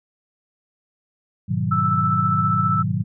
sine chord, G# minor seventh, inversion none, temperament equal, 103.83 / 123.47 / 155.56 / 185 Hz, G#2 / B2 / D#3 / F#3, 0 / 0 / 0 / 0 cents, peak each -25 dBFS, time 1.48-3.04 s, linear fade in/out 20 ms
sine tone with tremolo, 1318.5 Hz, E6, in tune, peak -17 dBFS, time 1.71-2.83 s, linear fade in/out 10 ms, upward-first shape sine, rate 15 Hz, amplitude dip 35%
effects none

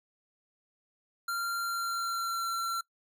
square tone with pitch glide, 1383 to 1358.5 Hz, F6 to F6, -17 to -48 cents, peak -31 dBFS, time 1.28-2.81 s, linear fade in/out 5 ms, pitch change -31 cents, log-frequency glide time 1.56-2.5 s, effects noise-tail reverb RT60 0.1 s tail -23 dB re dry

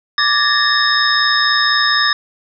sine tone cluster, 1174 / 1699 / 1823 / 3705 / 5220 Hz, D6 / G#6 / A#6 / A#7 / E8, -1 / +39 / -39 / -11 / -18 cents, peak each -18 dBFS, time 0.18-2.13 s, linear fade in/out 2 ms, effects none

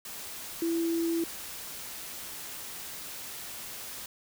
sine tone in noise, 333.3 Hz, E4, 19 cents sharp, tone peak -26 dBFS, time 0.62-1.24 s, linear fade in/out 2 ms, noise white, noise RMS -41 dBFS, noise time 0.05-4.06 s, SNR +12 dB, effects none

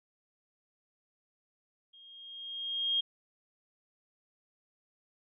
sine tone with level ramp, 3240 Hz, G#7, 43 cents flat, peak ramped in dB -54 to -25 dBFS, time 1.93-3.01 s, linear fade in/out 10 ms, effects none

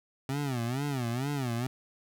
25% pulse tone with vibrato, 130 Hz, C3, 11 cents flat, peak -26 dBFS, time 0.29-1.67 s, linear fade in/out 2 ms, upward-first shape sine, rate 2.2 Hz, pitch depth 200 cents each way, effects none

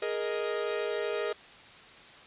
45% pulse chord, Ab suspended second, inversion none, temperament equal with one note detuned, 415.3 / 467.8 / 622.3 Hz, Ab4 / Bb4 / Eb5, 0 / +6 / 0 cents, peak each -33 / -34 / -36 dBFS, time 0.02-1.33 s, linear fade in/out 5 ms, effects white hiss -51 dBFS RMS until 2.26 s + resampled to 8000 Hz

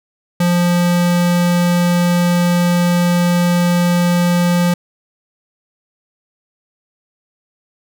square tone, 175.2 Hz, F3, 6 cents sharp, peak -12 dBFS, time 0.4-4.74 s, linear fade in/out 5 ms, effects none

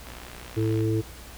click train, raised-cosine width 0.3 ms, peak -26 dBFS, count 46, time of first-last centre 0.07-0.808 s, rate 61 Hz
harmonic tone, 110 Hz, A2, in tune, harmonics 1 / 3 / 4, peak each -24 / -26 / -30 dBFS, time 0.56-1.02 s, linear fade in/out 20 ms
effects added 60 Hz sine -45 dBFS peak until 1.37 s + pink hiss -45 dBFS RMS until 1.37 s

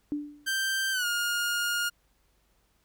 sine tone with exponential decay, 293.7 Hz, D4, in tune, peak -25 dBFS, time 0.12-0.53 s, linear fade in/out 0 ms, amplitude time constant 88 ms
sawtooth tone with pitch glide, 1568 to 1421.3 Hz, G6 to F6, 0 to +30 cents, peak -23 dBFS, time 0.46-1.9 s, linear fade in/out 20 ms, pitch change -170 cents, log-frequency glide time 0.92-1.06 s
effects added 50 Hz sine -70 dBFS peak until 2.84 s + pink hiss -70 dBFS RMS until 2.84 s

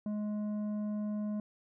sine tone with tanh clipping, 210 Hz, G#3, 19 cents sharp, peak -34 dBFS, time 0.06-1.4 s, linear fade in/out 2 ms, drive 8 dB, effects none

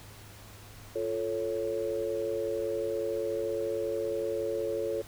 sine chord, F augmented, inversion none, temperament equal, 349.2 / 440 / 554.4 Hz, F4 / A4 / C#5, 0 / 0 / 0 cents, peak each -36 / -32 / -33 dBFS, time 0.95-5.02 s, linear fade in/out 10 ms, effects added 103 Hz sine -51 dBFS peak until 5.07 s + pink hiss -51 dBFS RMS until 5.07 s

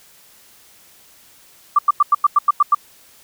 sine tone bursts, 1174.7 Hz, D6, in tune, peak -8 dBFS, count 9, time 1.76-2.748 s, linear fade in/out 5 ms, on 28 ms, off 92 ms, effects white hiss -49 dBFS RMS until 3.23 s

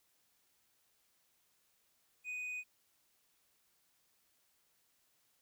sine tone with tanh clipping, 2489 Hz, D#7, in tune, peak -40 dBFS, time 2.24-2.64 s, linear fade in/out 50 ms, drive 4 dB, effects white hiss -75 dBFS RMS until 5.41 s

